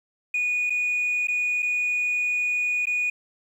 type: tone with dropouts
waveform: sine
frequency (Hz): 2462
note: D#7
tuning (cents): -19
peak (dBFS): -20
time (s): 0.34-3.1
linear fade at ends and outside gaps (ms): 5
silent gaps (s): 0.698-0.703 / 1.272-1.283 / 1.623-1.627 / 2.856-2.869
effects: tanh soft clip ceiling -19 dBFS + 9-bit